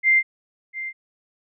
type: tone with echo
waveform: sine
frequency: 2093 Hz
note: C7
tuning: in tune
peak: -13 dBFS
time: 0.03-0.23 s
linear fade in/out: 50 ms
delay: 700 ms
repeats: 1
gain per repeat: -14 dB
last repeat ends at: 0.93 s
effects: none